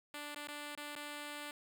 5% pulse tone with dropouts, 293.7 Hz, D4, in tune, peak -32 dBFS, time 0.14-1.51 s, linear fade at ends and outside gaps 2 ms, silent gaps 0.347-0.36 / 0.473-0.484 / 0.752-0.775 / 0.953-0.962 s, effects none

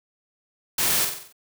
white noise with echo, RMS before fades -23 dBFS, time 0.78-1.05 s, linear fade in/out 5 ms, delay 46 ms, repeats 6, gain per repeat -5 dB, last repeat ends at 1.326 s, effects none

